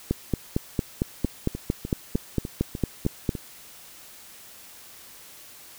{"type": "two click trains", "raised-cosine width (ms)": 3, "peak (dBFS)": [-18, -9], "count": [8, 15], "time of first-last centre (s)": [[1.25, 3.352], [0.11, 3.292]], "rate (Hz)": [3.33, 4.4], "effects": ["white hiss -47 dBFS RMS until 5.78 s"]}